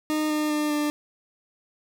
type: tone with pitch steps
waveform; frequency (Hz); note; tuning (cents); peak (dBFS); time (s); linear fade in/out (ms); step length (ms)
40% pulse; 307 / 303.6 / 300.3 / 297.1; D#4 / D#4 / D4 / D4; -23 / -42 / +39 / +20; -22; 0.1-0.9; 0; 200
effects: none